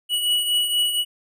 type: beating tone pair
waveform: square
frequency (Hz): 2932 / 2936.2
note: F#7 / F#7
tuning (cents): -16 / -14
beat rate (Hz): 4.2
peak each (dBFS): -20 / -28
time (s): 0.09-1.05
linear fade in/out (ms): 50
effects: none